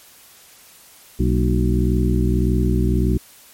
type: harmonic tone with a mistuned harmonic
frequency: 61.74 Hz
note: B1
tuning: in tune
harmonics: 1 / 2 / 3 / 4 / 5 / 6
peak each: -18 / -21 / -23 / -24 / -25 / -26 dBFS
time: 1.19-3.18 s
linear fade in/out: 10 ms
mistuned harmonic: 4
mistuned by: -120 cents
effects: white hiss -47 dBFS RMS until 3.53 s + MP3 64 kbps